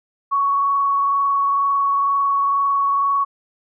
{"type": "tone with frequency modulation", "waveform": "sine", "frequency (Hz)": 1115, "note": "C#6", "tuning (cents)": 10, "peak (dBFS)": -15, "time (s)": [0.31, 3.25], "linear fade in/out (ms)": 20, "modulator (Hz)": 22.1, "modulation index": 0.48, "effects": []}